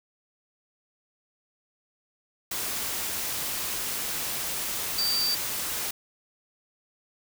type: tone in noise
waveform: sine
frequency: 4644 Hz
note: D8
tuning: 20 cents flat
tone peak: -24 dBFS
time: 4.98-5.35 s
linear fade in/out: 5 ms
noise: white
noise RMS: -31 dBFS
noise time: 2.51-5.91 s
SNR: +4 dB
effects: none